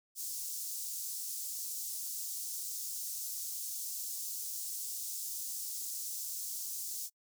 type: high-pass noise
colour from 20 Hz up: pink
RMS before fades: -40 dBFS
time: 0.15-7.1 s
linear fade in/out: 50 ms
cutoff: 5800 Hz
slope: 24 dB/octave
effects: noise-tail reverb RT60 0.1 s tail -25 dB re dry